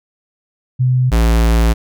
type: tone pair in turn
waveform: sine / square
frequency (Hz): 127.1 / 56.62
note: C3 / A#1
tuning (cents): -50 / -50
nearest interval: octave + major second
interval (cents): 1400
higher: first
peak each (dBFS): -10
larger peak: neither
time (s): 0.79-1.11 / 1.11-1.74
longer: second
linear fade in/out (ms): 20
effects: none